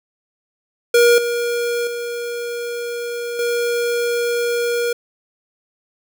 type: tone with level steps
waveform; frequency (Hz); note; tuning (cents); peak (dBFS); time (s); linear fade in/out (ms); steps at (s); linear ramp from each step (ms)
square; 475.6; A#4; +35; -10 / -19 / -24 / -18; 0.94-4.93; 5; 1.18 / 1.87 / 3.39; 2
effects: none